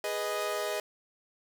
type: chord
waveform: sawtooth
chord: G# minor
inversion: none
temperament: equal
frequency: 415.3 / 493.9 / 622.3 Hz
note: G#4 / B4 / D#5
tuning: 0 / 0 / 0 cents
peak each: -32 / -34 / -29 dBFS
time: 0.04-0.8 s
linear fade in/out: 2 ms
effects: none